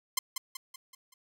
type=tone with echo; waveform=5% pulse; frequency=1046.5 Hz; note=C6; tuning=in tune; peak=-13 dBFS; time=0.17-0.19 s; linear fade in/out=5 ms; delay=190 ms; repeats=5; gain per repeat=-6 dB; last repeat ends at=1.14 s; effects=none